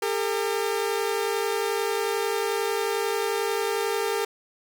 sawtooth tone pair together, 402.6 / 453.8 Hz, G4 / A#4, +46 / -47 cents, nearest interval major second, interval 207 cents, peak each -23 dBFS, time 0.02-4.25 s, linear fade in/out 5 ms, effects none

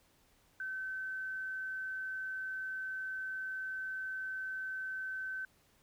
sine tone, 1533 Hz, G6, 39 cents flat, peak -37 dBFS, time 0.6-5.45 s, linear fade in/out 2 ms, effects pink hiss -69 dBFS RMS until 5.82 s

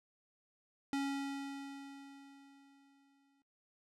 square tone with exponential decay, 277.2 Hz, C#4, in tune, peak -33 dBFS, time 0.93-3.42 s, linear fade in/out 1 ms, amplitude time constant 540 ms, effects noise-tail reverb RT60 0.1 s tail -17 dB re dry + low-pass 8000 Hz 12 dB/octave

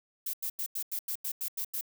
violet noise bursts, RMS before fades -34 dBFS, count 10, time 0.26-1.811 s, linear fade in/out 5 ms, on 75 ms, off 89 ms, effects none

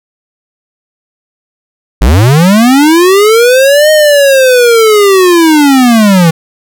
square linear two-way sweep, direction up then down, 46.25 to 622.3 to 158.6 Hz, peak -3 dBFS, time 2.01-6.31 s, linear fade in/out 10 ms, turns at 3.91 s, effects none

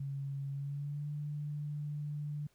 sine tone with pitch glide, 138.59 to 147.68 Hz, C#3 to D3, 0 to +10 cents, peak -36 dBFS, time 0-2.47 s, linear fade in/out 5 ms, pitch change +110 cents, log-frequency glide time 0.51-1.09 s, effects pink hiss -72 dBFS RMS until 2.54 s

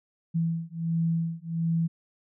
sine beating tone pair, 164.81 / 166.21 Hz, E3 / E3, 0 / +15 cents, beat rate 1.4 Hz, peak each -28 dBFS, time 0.34-1.88 s, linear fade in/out 20 ms, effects none

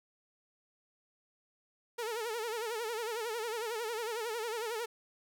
sawtooth tone with vibrato, 453.6 Hz, A#4, 47 cents flat, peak -31 dBFS, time 1.98-4.86 s, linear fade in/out 10 ms, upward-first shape sine, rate 11 Hz, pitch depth 110 cents each way, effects none

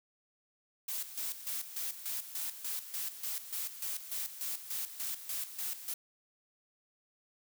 blue noise with tremolo, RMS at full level -37 dBFS, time 0.88-5.94 s, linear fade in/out 5 ms, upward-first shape square, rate 3.4 Hz, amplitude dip 70%, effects none

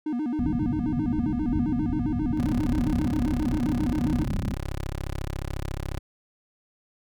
triangle tone with vibrato, 271.5 Hz, C#4, 36 cents flat, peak -23 dBFS, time 0.06-4.24 s, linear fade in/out 5 ms, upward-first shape square, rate 7.5 Hz, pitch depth 210 cents each way
white low-pass noise, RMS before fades -29 dBFS, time 0.39-4.54 s, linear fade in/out 0 ms, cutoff 270 Hz, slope 96 dB/octave
15% pulse tone, 34.13 Hz, C#1, 26 cents flat, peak -23 dBFS, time 2.37-5.99 s, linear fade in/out 10 ms
effects none

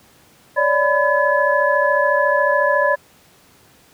sine tone cluster, 562 / 596 / 1001 / 1708 Hz, C#5 / D5 / B5 / G#6, +24 / +25 / +23 / +48 cents, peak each -19 dBFS, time 0.56-2.96 s, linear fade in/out 20 ms, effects pink hiss -51 dBFS RMS until 3.93 s + high-pass 80 Hz 12 dB/octave

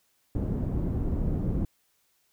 pink low-pass noise, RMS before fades -28 dBFS, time 0.35-1.65 s, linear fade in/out 2 ms, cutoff 290 Hz, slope 12 dB/octave, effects white hiss -70 dBFS RMS until 2.32 s

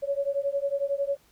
sine beating tone pair, 554.4 / 565.4 Hz, C#5 / C#5, 0 / +34 cents, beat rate 11 Hz, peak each -28 dBFS, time 0.02-1.17 s, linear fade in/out 20 ms, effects pink hiss -62 dBFS RMS until 1.31 s

